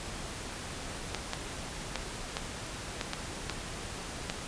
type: clicks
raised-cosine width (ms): 0.2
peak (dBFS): -14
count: 8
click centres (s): 1.147 / 1.334 / 1.957 / 2.369 / 3.012 / 3.134 / 3.497 / 4.299
effects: pink hiss -40 dBFS RMS until 4.47 s + resampled to 22050 Hz